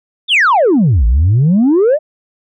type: exponential two-way sweep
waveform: sine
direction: down then up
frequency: 3729 to 53 to 642 Hz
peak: -5 dBFS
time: 0.28-1.99 s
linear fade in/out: 50 ms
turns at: 1.06 s
effects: tanh soft clip ceiling -5 dBFS